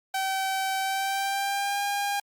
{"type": "tone with pitch glide", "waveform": "sawtooth", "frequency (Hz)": [769, 807.2], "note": ["G5", "G#5"], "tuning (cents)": [-33, -49], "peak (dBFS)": -22, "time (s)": [0.14, 2.2], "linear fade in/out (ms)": 5, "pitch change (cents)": 84, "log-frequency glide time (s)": [0.8, 1.83], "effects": ["Opus 48 kbps"]}